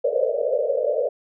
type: band-pass noise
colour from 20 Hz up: pink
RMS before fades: -22 dBFS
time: 0.04-1.09 s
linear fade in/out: 5 ms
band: 460 to 620 Hz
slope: 96 dB/octave
effects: none